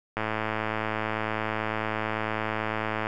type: click train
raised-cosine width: 0.5 ms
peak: -13 dBFS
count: 317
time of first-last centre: 0.17-3.069 s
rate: 109 Hz
effects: none